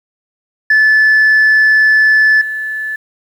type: tone with level steps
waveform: sine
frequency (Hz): 1738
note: A6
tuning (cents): -22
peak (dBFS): -4 / -17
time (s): 0.7-2.96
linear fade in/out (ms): 5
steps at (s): 2.41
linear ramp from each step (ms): 5
effects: tanh soft clip ceiling -4 dBFS + 7-bit